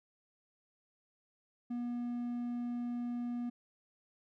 triangle tone, 241.1 Hz, B3, 41 cents flat, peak -33 dBFS, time 1.7-3.5 s, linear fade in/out 10 ms, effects none

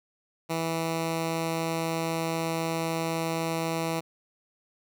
10% pulse tone, 163.9 Hz, E3, 10 cents flat, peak -19 dBFS, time 0.49-4.01 s, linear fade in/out 20 ms, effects none

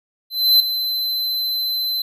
square tone with ADSR envelope, 4057 Hz, B7, 46 cents sharp, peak -9 dBFS, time 0.3-2.02 s, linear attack 300 ms, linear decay 3 ms, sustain -11 dB, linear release 3 ms, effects none

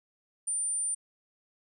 sine tone, 9160 Hz, D9, 44 cents flat, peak -28 dBFS, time 0.47-0.95 s, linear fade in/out 10 ms, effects none

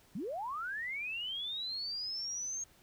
sine linear sweep, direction up, 156.8 to 6510 Hz, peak -36 dBFS, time 0.15-2.64 s, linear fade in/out 5 ms, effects pink hiss -64 dBFS RMS until 2.82 s

